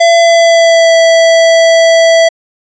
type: tone with pitch glide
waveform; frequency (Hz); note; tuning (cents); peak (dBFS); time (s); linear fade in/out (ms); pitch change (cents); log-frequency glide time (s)
square; 675 to 660; E5 to E5; +41 to +2; -4; 0-2.29; 10; -39; 0.2-0.95
effects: resampled to 16000 Hz